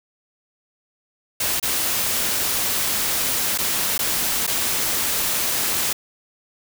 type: noise with dropouts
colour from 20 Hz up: white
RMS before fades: -22 dBFS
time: 1.4-5.93 s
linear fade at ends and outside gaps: 5 ms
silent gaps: 1.599-1.627 / 3.577-3.585 / 3.979-3.99 / 4.467-4.475 s
effects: none